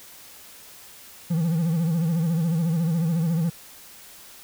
triangle tone with vibrato, 165.3 Hz, E3, 5 cents sharp, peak -18 dBFS, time 1.3-3.5 s, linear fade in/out 10 ms, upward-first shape sine, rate 14 Hz, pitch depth 99 cents each way, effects white hiss -46 dBFS RMS until 4.43 s

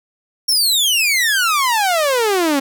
sawtooth exponential sweep, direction down, 5588 to 266.8 Hz, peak -10 dBFS, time 0.48-2.6 s, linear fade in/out 10 ms, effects none

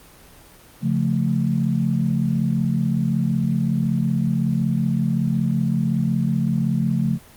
sine chord, Db augmented, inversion none, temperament equal, 138.59 / 174.61 / 220 Hz, Db3 / F3 / A3, 0 / 0 / 0 cents, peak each -22 dBFS, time 0.81-7.19 s, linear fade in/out 50 ms, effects pink hiss -47 dBFS RMS until 7.36 s + Opus 24 kbps

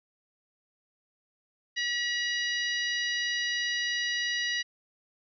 harmonic tone, 963 Hz, B5, 44 cents flat, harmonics 2 / 3 / 4 / 5 / 6, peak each -30 / -34 / -36 / -38 / -40 dBFS, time 1.76-4.63 s, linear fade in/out 20 ms, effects none

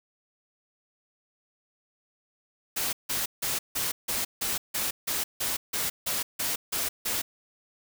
white noise bursts, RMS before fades -29 dBFS, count 14, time 2.76-7.22 s, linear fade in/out 10 ms, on 170 ms, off 160 ms, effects none

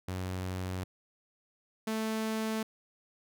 sawtooth tone pair in turn, 92.5 / 220 Hz, F#2 / A3, 0 / 0 cents, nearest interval octave + minor third, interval 1500 cents, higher second, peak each -30 / -27 dBFS, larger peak second, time 0.08-0.84 / 1.87-2.63 s, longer neither, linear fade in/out 5 ms, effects none

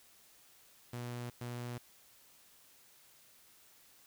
sawtooth tone bursts at uneven times, 121.1 Hz, B2, 34 cents flat, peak -36 dBFS, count 2, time 0.93-1.3 / 1.41-1.78 s, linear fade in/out 5 ms, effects white hiss -63 dBFS RMS until 4.06 s

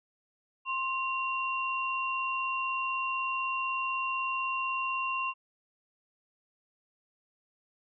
sine tone pair together, 1054 / 2758 Hz, C6 / F7, +12 / -22 cents, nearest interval octave + perfect fourth, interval 1666 cents, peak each -31 / -33 dBFS, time 0.65-5.34 s, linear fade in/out 50 ms, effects none

